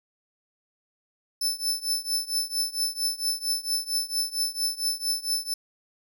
sawtooth tone with tremolo, 5274 Hz, E8, in tune, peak -19 dBFS, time 1.41-5.54 s, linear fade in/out 5 ms, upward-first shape triangle, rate 4.4 Hz, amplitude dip 95%, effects none

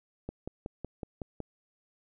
click train, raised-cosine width 2 ms, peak -23 dBFS, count 7, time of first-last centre 0.29-1.403 s, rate 5.39 Hz, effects none

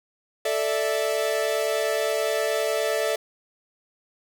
45% pulse chord, A suspended fourth, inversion none, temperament equal with one note detuned, 440 / 587.3 / 657 Hz, A4 / D5 / E5, 0 / 0 / -6 cents, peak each -27 dBFS, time 0.45-3.16 s, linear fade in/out 5 ms, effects none

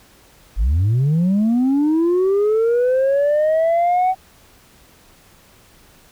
sine linear sweep, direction up, 42.82 to 756 Hz, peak -11 dBFS, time 0.56-4.15 s, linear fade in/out 50 ms, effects tanh soft clip ceiling -12 dBFS + pink hiss -50 dBFS RMS until 6.11 s

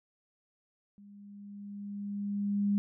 sine tone with level ramp, 202.6 Hz, G#3, 43 cents flat, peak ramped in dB -51 to -24 dBFS, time 0.98-2.78 s, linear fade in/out 0 ms, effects none

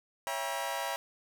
sawtooth chord, C# diminished seventh, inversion none, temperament just, 554.4 / 665.2 / 798.3 / 957.9 Hz, C#5 / E5 / G5 / Bb5, 0 / +16 / +31 / +47 cents, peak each -36 / -35 / -35 / -33 dBFS, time 0.27-0.96 s, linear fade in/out 0 ms, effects none

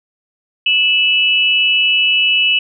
sine tone pair together, 2623 / 2944 Hz, E7 / F#7, -9 / -9 cents, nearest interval major second, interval 200 cents, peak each -13 dBFS, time 0.66-2.59 s, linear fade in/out 5 ms, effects none

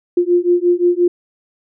sine beating tone pair, 349.2 / 354.9 Hz, F4 / F4, 0 / +28 cents, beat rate 5.7 Hz, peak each -14 dBFS, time 0.17-1.08 s, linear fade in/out 5 ms, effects none

